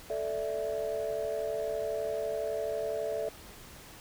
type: chord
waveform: sine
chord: A suspended fourth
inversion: none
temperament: equal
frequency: 440 / 587.3 / 659.3 Hz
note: A4 / D5 / E5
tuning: 0 / 0 / 0 cents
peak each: -34 dBFS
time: 0.1-3.29 s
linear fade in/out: 2 ms
effects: tanh soft clip ceiling -24 dBFS + pink hiss -50 dBFS RMS until 4 s